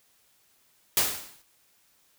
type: noise with exponential decay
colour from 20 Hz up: white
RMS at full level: -20 dBFS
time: 0.97-1.42 s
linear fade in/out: 1 ms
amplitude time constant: 96 ms
effects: white hiss -65 dBFS RMS until 2.18 s